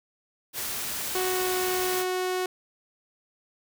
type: noise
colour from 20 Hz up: white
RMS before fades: -32 dBFS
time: 0.53-2.05 s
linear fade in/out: 50 ms
type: tone with pitch glide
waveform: sawtooth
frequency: 370 to 367.9 Hz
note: F#4 to F#4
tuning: 0 to -10 cents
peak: -22 dBFS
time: 1.15-2.46 s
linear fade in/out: 2 ms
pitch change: -10 cents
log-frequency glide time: 1.28-1.58 s
effects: none